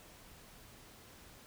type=silence; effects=pink hiss -57 dBFS RMS until 1.46 s